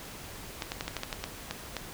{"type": "clicks", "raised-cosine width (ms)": 0.2, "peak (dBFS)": -15, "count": 10, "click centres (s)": [0.622, 0.719, 0.809, 0.88, 0.967, 1.034, 1.128, 1.24, 1.51, 1.767], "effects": ["pink hiss -44 dBFS RMS until 1.93 s"]}